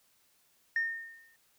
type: tone with exponential decay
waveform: sine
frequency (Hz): 1828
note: A#6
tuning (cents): -34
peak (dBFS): -24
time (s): 0.76-1.36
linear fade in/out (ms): 2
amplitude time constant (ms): 130
effects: tanh soft clip ceiling -23 dBFS + white hiss -69 dBFS RMS until 1.58 s